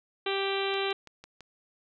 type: harmonic tone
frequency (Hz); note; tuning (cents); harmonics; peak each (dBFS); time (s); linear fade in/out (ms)
392; G4; 0; 1 / 2 / 3 / 4 / 5 / 6 / 7 / 8 / 9 / 10; -30 / -36 / -38 / -40 / -42 / -38 / -39 / -38 / -42 / -39; 0.26-0.93; 5
type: click train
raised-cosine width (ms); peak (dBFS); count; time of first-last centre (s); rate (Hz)
0.2; -29; 5; 0.74-1.407; 6
effects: none